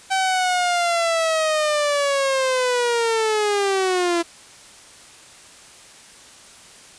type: linear sweep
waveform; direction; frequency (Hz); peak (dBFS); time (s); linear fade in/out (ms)
sawtooth; down; 771 to 336; -14; 0.1-4.23; 20
effects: white hiss -45 dBFS RMS until 6.98 s + resampled to 22050 Hz